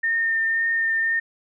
sine tone with vibrato, 1818 Hz, A#6, 44 cents flat, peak -19 dBFS, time 0.03-1.2 s, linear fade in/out 10 ms, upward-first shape triangle, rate 1.9 Hz, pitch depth 15 cents each way, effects none

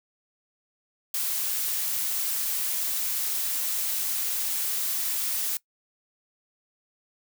blue noise, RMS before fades -28 dBFS, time 1.14-5.57 s, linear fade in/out 2 ms, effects noise-tail reverb RT60 0.1 s tail -22 dB re dry

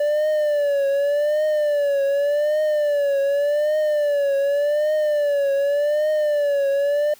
triangle tone with vibrato, 583 Hz, D5, 13 cents flat, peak -15 dBFS, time 0-7.14 s, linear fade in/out 5 ms, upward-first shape triangle, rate 0.86 Hz, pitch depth 100 cents each way, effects white hiss -50 dBFS RMS until 7.19 s

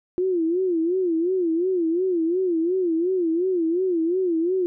sine tone with vibrato, 349.2 Hz, F4, in tune, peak -19 dBFS, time 0.18-4.66 s, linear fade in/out 0 ms, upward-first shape sine, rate 2.8 Hz, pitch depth 140 cents each way, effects none

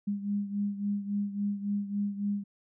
sine beating tone pair, 202.2 / 205.8 Hz, G#3 / G#3, -46 / -16 cents, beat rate 3.6 Hz, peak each -30 / -35 dBFS, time 0.07-2.44 s, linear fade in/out 10 ms, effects none

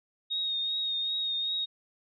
sine tone with vibrato, 3729 Hz, A#7, in tune, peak -28 dBFS, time 0.3-1.66 s, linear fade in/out 20 ms, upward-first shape triangle, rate 2.6 Hz, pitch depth 32 cents each way, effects none

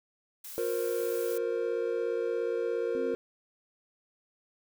blue noise, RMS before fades -43 dBFS, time 0.44-1.38 s, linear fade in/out 5 ms
triangle chord, F suspended fourth, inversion none, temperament equal with one note detuned, 357 / 466.2 / 523.3 Hz, F4 / Bb4 / C5, +38 / 0 / 0 cents, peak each -33 / -28 / -34 dBFS, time 0.58-3.15 s, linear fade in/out 0 ms
sine tone, 262.9 Hz, C4, 8 cents sharp, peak -36 dBFS, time 2.95-3.14 s, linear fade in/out 0 ms
effects none

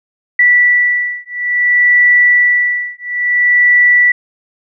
sine beating tone pair, 1960 / 1960.58 Hz, B6 / B6, -14 / -13 cents, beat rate 0.58 Hz, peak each -11 dBFS, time 0.39-4.12 s, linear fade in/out 5 ms, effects none

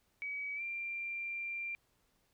sine tone with pitch glide, 2274 to 2373 Hz, C#7 to D7, +44 to +17 cents, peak -37 dBFS, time 0.22-1.75 s, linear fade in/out 0 ms, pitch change +73 cents, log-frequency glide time 0.55-0.62 s, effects pink hiss -75 dBFS RMS until 2.33 s

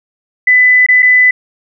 sine tone with dropouts, 2000 Hz, B6, 21 cents sharp, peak -4 dBFS, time 0.47-1.31 s, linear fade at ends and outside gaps 5 ms, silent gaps 0.864-0.886 / 1.023-1.027 s, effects none

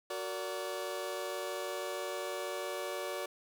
sawtooth chord, Gb augmented, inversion none, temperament just, 370 / 462.5 / 578.1 Hz, Gb4 / Bb4 / D5, 0 / -14 / -27 cents, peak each -37 / -39 / -35 dBFS, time 0.1-3.26 s, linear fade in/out 5 ms, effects none

